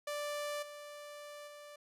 sawtooth tone with level steps, 587.3 Hz, D5, in tune, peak -33 / -43 / -46 dBFS, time 0.07-1.76 s, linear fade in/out 5 ms, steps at 0.62 / 1.47 s, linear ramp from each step 10 ms, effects resampled to 32000 Hz

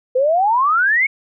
sine exponential sweep, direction up, 493.9 to 2241 Hz, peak -12 dBFS, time 0.15-1.07 s, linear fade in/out 10 ms, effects none

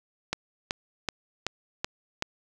click train, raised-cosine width 0.2 ms, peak -10 dBFS, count 6, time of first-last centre 0.33-2.224 s, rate 2.64 Hz, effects none

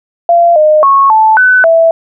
sine tone with pitch steps, 686 / 613 / 1099 / 875 / 1504 / 659 Hz, F5 / D#5 / C#6 / A5 / F#6 / E5, -31 / -26 / -15 / -10 / +28 / -1 cents, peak -3 dBFS, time 0.29-1.91 s, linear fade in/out 2 ms, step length 270 ms, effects none

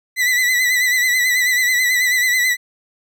40% pulse tone with vibrato, 1990 Hz, B6, 13 cents sharp, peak -13 dBFS, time 0.16-2.57 s, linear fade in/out 50 ms, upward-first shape sine, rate 9.2 Hz, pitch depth 49 cents each way, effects none

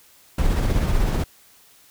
brown noise with tremolo, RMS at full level -18 dBFS, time 0.38-1.24 s, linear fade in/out 5 ms, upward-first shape sine, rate 16 Hz, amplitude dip 35%, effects white hiss -53 dBFS RMS until 1.9 s

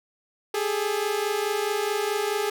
sawtooth tone pair together, 404.1 / 428.8 Hz, G#4 / A4, -47 / -45 cents, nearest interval minor second, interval 102 cents, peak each -23 dBFS, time 0.54-2.5 s, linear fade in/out 5 ms, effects none

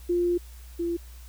sine tone pair in turn, 350 / 341.4 Hz, F4 / F4, +4 / -39 cents, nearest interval unison, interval 43 cents, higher first, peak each -21 / -25 dBFS, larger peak first, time 0.09-0.38 / 0.79-0.97 s, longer first, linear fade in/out 10 ms, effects added 60 Hz sine -42 dBFS peak until 1.28 s + white hiss -54 dBFS RMS until 1.28 s

